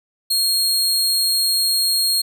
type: tone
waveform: sawtooth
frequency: 4259 Hz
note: C8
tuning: 30 cents sharp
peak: -13 dBFS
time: 0.3-2.22 s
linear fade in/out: 10 ms
effects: none